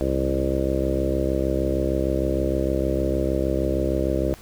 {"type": "harmonic tone with a mistuned harmonic", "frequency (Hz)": 66.5, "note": "C2", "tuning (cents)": 29, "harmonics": [1, 2, 3, 4, 5, 6, 7, 8, 9], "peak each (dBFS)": [-26, -32, -32, -31, -26, -30, -32, -29, -29], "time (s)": [0.01, 4.34], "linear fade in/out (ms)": 0, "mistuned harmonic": 2, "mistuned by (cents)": 19, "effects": ["pink hiss -47 dBFS RMS until 4.41 s"]}